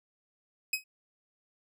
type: tone with exponential decay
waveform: sawtooth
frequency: 2536 Hz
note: D#7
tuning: 32 cents sharp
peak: -21 dBFS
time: 0.73-0.84 s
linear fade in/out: 5 ms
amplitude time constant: 23 ms
effects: none